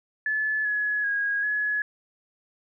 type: tone with pitch steps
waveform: sine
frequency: 1727 / 1691 / 1643 / 1693 Hz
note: A6 / G#6 / G#6 / G#6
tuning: -33 / +31 / -19 / +33 cents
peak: -23 dBFS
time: 0.26-1.82 s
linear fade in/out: 2 ms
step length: 390 ms
effects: none